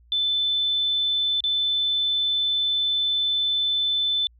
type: tone with dropouts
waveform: sine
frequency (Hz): 3520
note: A7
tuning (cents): 0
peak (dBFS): -20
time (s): 0.12-4.27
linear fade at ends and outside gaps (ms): 1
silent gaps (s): 1.405-1.439
effects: added 59 Hz sine -52 dBFS peak until 4.39 s